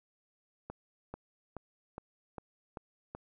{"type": "accelerating click train", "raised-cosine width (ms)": 1, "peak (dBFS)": -27, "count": 7, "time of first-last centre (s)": [0.7, 3.15], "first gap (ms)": 440, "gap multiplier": 0.97, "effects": []}